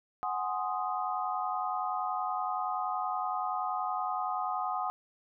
sine chord, Ab dominant seventh, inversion third, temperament equal, 740 / 830.6 / 1046.5 / 1244.5 Hz, Gb5 / Ab5 / C6 / Eb6, 0 / 0 / 0 / 0 cents, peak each -34 / -37 / -38 / -35 dBFS, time 0.23-4.9 s, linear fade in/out 0 ms, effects none

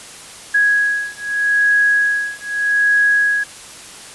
sine beating tone pair, 1661.2 / 1662.01 Hz, G#6 / G#6, 0 / +1 cents, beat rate 0.81 Hz, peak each -16 dBFS, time 0.54-3.44 s, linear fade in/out 10 ms, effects white hiss -36 dBFS RMS until 4.14 s + resampled to 24000 Hz

